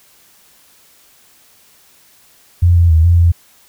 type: tone with pitch steps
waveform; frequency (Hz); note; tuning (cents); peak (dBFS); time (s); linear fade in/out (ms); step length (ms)
sine; 87.2 / 85.5 / 80.1 / 86.1 / 85.3; F2 / F2 / E2 / F2 / F2; -2 / -36 / -49 / -24 / -40; -6; 2.62-3.32; 10; 140
effects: white hiss -49 dBFS RMS until 3.68 s